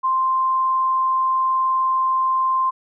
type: tone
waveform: sine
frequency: 1046.5 Hz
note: C6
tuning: in tune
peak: -16 dBFS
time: 0.03-2.71 s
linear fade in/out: 20 ms
effects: none